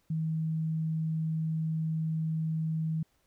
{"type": "tone", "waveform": "sine", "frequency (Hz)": 159.5, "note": "D#3", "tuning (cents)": 43, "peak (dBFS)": -28, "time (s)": [0.1, 3.03], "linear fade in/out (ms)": 5, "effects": ["pink hiss -72 dBFS RMS until 3.26 s"]}